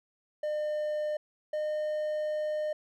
triangle tone pair in turn, 604 / 609.3 Hz, D5 / D#5, +48 / -36 cents, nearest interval unison, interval 16 cents, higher second, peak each -27 dBFS, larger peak neither, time 0.43-1.17 / 1.53-2.73 s, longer second, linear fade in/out 5 ms, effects none

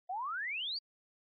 sine exponential sweep, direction up, 698.5 to 4800 Hz, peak -35 dBFS, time 0.09-0.79 s, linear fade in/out 10 ms, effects AAC 64 kbps

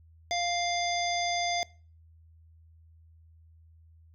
harmonic tone, 698.5 Hz, F5, in tune, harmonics 1 / 3 / 5 / 7 / 9, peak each -29 / -34 / -36 / -37 / -39 dBFS, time 0.31-1.63 s, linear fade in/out 0 ms, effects noise-tail reverb RT60 0.4 s tail -22 dB re dry + added 81 Hz sine -54 dBFS peak until 4.14 s

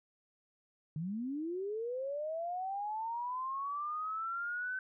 sine linear sweep, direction up, 146.83 to 1531 Hz, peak -35 dBFS, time 0.96-4.79 s, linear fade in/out 2 ms, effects none

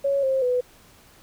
sine tone with pitch steps, 556 / 531 / 497.2 Hz, C#5 / C5 / B4, +5 / +25 / +12 cents, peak -19 dBFS, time 0.04-0.61 s, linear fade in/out 10 ms, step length 190 ms, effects pink hiss -53 dBFS RMS until 1.22 s

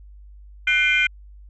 sine tone cluster, 1500 / 2099 / 2398 / 3128 Hz, F#6 / C7 / D7 / G7, +23 / +5 / +36 / -4 cents, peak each -21 / -20 / -19 / -26 dBFS, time 0.67-1.07 s, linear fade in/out 5 ms, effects tanh soft clip ceiling -8 dBFS + added 50 Hz sine -41 dBFS peak until 1.49 s

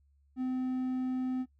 triangle tone with hard clipping, 256.4 Hz, C4, 35 cents flat, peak -31 dBFS, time 0.36-1.46 s, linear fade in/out 50 ms, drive 6 dB, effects noise-tail reverb RT60 0.1 s tail -19 dB re dry + added 70 Hz sine -64 dBFS peak until 1.59 s

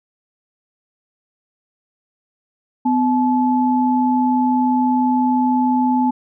sine tone pair together, 252.2 / 863 Hz, B3 / A5, +36 / -34 cents, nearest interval octave + major sixth, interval 2130 cents, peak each -15 / -18 dBFS, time 2.85-6.11 s, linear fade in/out 10 ms, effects none

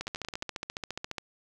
two click trains, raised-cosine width 0.2 ms, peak -17 / -20 dBFS, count 18 / 5, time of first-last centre 0.01-1.182 / 0.07-0.427 s, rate 14.5 / 11.2 Hz, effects none

